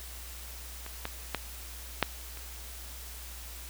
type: clicks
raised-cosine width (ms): 0.3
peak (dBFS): -25 / -17 / -13 / -7 / -29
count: 5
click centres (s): 0.864 / 1.054 / 1.347 / 2.027 / 2.373
effects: added 60 Hz sine -44 dBFS peak until 3.69 s + white hiss -46 dBFS RMS until 3.69 s